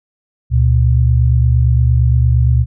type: tone pair together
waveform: sine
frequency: 71.41 / 120.1 Hz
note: D2 / B2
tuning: -48 / -48 cents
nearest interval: major sixth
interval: 900 cents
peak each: -11 dBFS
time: 0.5-2.66 s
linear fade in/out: 50 ms
effects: none